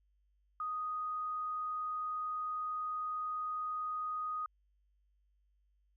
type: tone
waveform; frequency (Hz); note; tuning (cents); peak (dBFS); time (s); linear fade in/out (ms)
sine; 1244.5; D#6; 0; -35; 0.6-4.46; 2
effects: added 50 Hz sine -70 dBFS peak until 5.96 s